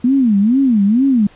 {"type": "tone with vibrato", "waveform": "sine", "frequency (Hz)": 233.1, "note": "A#3", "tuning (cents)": 0, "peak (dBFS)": -9, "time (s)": [0.04, 1.27], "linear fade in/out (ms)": 5, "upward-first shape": "sine", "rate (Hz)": 2.2, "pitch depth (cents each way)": 290, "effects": ["pink hiss -46 dBFS RMS until 1.35 s", "resampled to 8000 Hz"]}